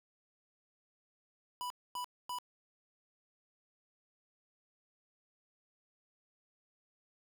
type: tone bursts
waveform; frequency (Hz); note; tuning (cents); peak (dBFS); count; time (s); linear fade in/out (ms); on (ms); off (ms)
square; 987.8; B5; 0; -38; 3; 1.61-2.386; 0; 92; 250
effects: none